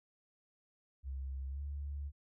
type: tone with pitch glide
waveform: sine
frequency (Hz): 67 to 71.4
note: C2 to D2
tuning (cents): +42 to -48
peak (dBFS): -38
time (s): 1.03-2.12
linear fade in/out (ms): 50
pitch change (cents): +110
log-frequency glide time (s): 1.49-1.61
effects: none